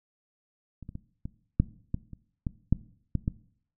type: clicks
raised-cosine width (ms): 5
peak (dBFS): -30 / -27 / -25 / -23 / -8 / -16 / -29 / -17 / -9 / -14 / -14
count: 11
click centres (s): 0.827 / 0.891 / 0.954 / 1.255 / 1.6 / 1.944 / 2.133 / 2.468 / 2.726 / 3.153 / 3.279
effects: noise-tail reverb RT60 0.6 s tail -19 dB re dry